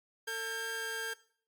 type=tone pair together; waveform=sawtooth; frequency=449.6 / 1602.2 Hz; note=A4 / G6; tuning=+37 / +37 cents; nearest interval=octave + minor seventh; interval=2200 cents; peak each=-37 / -33 dBFS; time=0.27-1.14 s; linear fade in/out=10 ms; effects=noise-tail reverb RT60 0.5 s tail -18 dB re dry + Opus 48 kbps